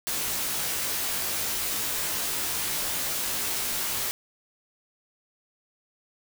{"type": "noise with comb filter", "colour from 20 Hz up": "white", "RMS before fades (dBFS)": -29, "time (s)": [0.07, 4.11], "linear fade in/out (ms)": 0, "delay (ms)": 17, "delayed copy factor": -0.85, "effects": []}